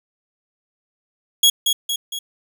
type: tone with echo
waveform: sawtooth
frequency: 3322 Hz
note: G#7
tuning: in tune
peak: -7 dBFS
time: 1.43-1.5 s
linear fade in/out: 5 ms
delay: 230 ms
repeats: 3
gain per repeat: -5 dB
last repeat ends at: 2.19 s
effects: none